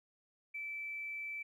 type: tone with tanh clipping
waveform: triangle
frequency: 2320 Hz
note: D7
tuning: 22 cents flat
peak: -39 dBFS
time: 0.54-1.43 s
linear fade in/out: 10 ms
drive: 2 dB
effects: none